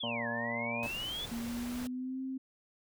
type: exponential two-way sweep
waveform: sine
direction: down then up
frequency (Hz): 3520 to 1660 to 3520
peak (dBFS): -36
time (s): 0-1.26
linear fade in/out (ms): 10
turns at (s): 0.28
type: harmonic tone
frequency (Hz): 116.9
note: A#2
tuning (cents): +5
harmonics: 1 / 2 / 4 / 5 / 6 / 7 / 8 / 9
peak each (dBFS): -46 / -39 / -47 / -40 / -44 / -49 / -44 / -48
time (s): 0.03-0.87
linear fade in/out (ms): 5
type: noise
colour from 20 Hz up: pink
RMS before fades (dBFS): -45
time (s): 0.83-1.87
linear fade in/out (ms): 0
type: tone with pitch glide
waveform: sine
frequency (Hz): 233.1 to 263.2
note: A#3 to C4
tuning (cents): 0 to +10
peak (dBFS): -35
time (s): 1.31-2.38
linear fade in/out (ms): 10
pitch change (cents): +210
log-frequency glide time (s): 1.41-2.21
effects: none